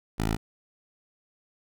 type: tone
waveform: 10% pulse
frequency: 54.4 Hz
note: A1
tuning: 19 cents flat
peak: -17 dBFS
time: 0.18-0.37 s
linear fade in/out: 20 ms
effects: none